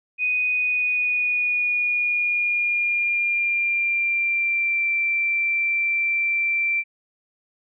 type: tone with pitch glide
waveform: sine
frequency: 2489 to 2349 Hz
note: D#7 to D7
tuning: 0 to 0 cents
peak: -19 dBFS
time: 0.18-6.84 s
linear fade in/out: 50 ms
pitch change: -100 cents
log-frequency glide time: 0.49-4.9 s
effects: none